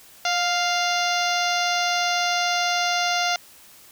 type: harmonic tone with a mistuned harmonic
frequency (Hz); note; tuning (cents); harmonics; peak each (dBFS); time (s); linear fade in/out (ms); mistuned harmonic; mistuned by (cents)
698.5; F5; 0; 1 / 2 / 3 / 4 / 5 / 6 / 7 / 8 / 9; -24 / -27 / -29 / -30 / -31 / -32 / -32 / -33 / -34; 0.25-3.36; 2; 1; +24
effects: white hiss -49 dBFS RMS until 3.91 s